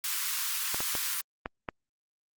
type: high-pass noise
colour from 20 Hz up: white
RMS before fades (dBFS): -32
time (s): 0.04-1.21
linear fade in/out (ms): 2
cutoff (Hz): 1000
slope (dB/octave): 48
type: clicks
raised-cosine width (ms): 0.5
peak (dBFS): -17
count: 5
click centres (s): 0.745 / 0.805 / 0.952 / 1.459 / 1.688
effects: Opus 48 kbps